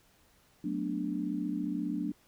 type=chord; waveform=sine; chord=B minor seventh; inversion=second; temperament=equal; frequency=185 / 220 / 246.9 / 293.7 Hz; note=F#3 / A3 / B3 / D4; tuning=0 / 0 / 0 / 0 cents; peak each=-37 / -38 / -38 / -34 dBFS; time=0.64-2.12 s; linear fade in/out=5 ms; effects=pink hiss -65 dBFS RMS until 2.27 s